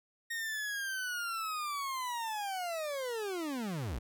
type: linear sweep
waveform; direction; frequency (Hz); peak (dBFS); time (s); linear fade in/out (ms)
40% pulse; down; 1864.7 to 46.25; -34; 0.3-3.99; 10
effects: none